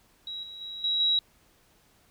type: tone with level steps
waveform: sine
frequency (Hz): 3867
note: B7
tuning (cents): -37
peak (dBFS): -34 / -40 / -36 / -24 / -21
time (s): 0.27-1.19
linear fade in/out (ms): 2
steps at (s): 0.43 / 0.61 / 0.84 / 1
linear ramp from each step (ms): 2
effects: pink hiss -63 dBFS RMS until 2.1 s